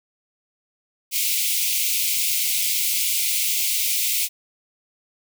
white high-pass noise, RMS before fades -22 dBFS, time 1.11-4.29 s, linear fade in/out 50 ms, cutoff 2100 Hz, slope 96 dB/octave, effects none

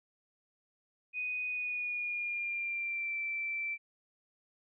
sine tone with pitch glide, 2489 to 2336 Hz, D#7 to D7, 0 to -10 cents, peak -33 dBFS, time 1.13-3.78 s, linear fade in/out 50 ms, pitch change -110 cents, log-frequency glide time 1.47-3.18 s, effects none

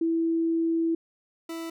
sine / 40% pulse tone pair in turn, 329.6 / 329.6 Hz, E4 / E4, 0 / 0 cents, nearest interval unison, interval 0 cents, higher neither, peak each -22 / -32 dBFS, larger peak first, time 0.01-0.95 / 1.49-1.7 s, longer first, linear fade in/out 5 ms, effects none

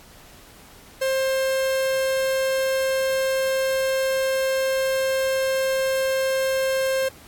45% pulse tone, 530 Hz, C5, 22 cents sharp, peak -20 dBFS, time 1.01-7.09 s, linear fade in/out 10 ms, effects pink hiss -48 dBFS RMS until 7.27 s + AAC 64 kbps

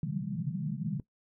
pink band-pass noise, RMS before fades -34 dBFS, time 0.03-1 s, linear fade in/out 2 ms, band 130 to 210 Hz, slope 96 dB/octave, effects noise-tail reverb RT60 0.1 s tail -19 dB re dry

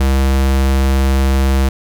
square tone, 67 Hz, C2, 42 cents sharp, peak -11 dBFS, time 0-1.69 s, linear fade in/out 5 ms, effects none

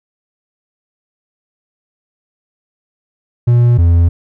triangle tone pair in turn, 120.2 / 84.99 Hz, B2 / F2, -46 / -47 cents, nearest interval tritone, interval 601 cents, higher first, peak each -4 dBFS, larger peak neither, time 3.47-3.78 / 3.78-4.09 s, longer neither, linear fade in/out 10 ms, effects none

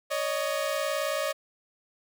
sawtooth tone pair together, 560.2 / 619 Hz, C#5 / D#5, +18 / -9 cents, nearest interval major second, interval 173 cents, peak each -26 dBFS, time 0.1-1.33 s, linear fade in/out 20 ms, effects none

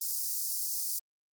white high-pass noise, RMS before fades -33 dBFS, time 0.01-0.99 s, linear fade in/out 5 ms, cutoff 4800 Hz, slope 48 dB/octave, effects Opus 32 kbps

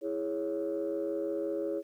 sine chord, C# minor, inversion first, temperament equal, 329.6 / 415.3 / 554.4 Hz, E4 / G#4 / C#5, 0 / 0 / 0 cents, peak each -34 dBFS, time 0.01-1.83 s, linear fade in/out 50 ms, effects tanh soft clip ceiling -24 dBFS + 11-bit

